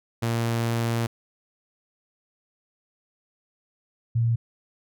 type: tone pair in turn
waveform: sawtooth / sine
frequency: 116.1 / 116.1 Hz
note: A#2 / A#2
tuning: -7 / -7 cents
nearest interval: unison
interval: 0 cents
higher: neither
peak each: -19 dBFS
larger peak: neither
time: 0.22-1.07 / 4.15-4.36 s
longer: first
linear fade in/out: 10 ms
effects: none